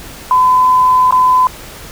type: tone with dropouts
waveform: sine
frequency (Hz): 1013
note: B5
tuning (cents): +44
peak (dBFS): -6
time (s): 0.31-1.47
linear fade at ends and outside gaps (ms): 1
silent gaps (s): 1.109-1.124
effects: pink hiss -32 dBFS RMS until 1.91 s